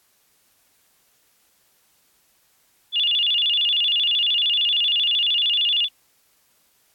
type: tone with vibrato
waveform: sine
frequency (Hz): 3136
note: G7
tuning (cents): 0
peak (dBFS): -17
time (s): 2.92-5.89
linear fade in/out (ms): 50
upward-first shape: square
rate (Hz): 13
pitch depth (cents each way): 170
effects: white hiss -62 dBFS RMS until 6.94 s + AAC 64 kbps